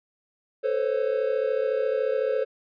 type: tone cluster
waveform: triangle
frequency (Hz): 440.3 / 510 / 544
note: A4 / C5 / C#5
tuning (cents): +1 / -44 / -33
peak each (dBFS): -25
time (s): 0.63-2.45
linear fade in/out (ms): 20
effects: resampled to 11025 Hz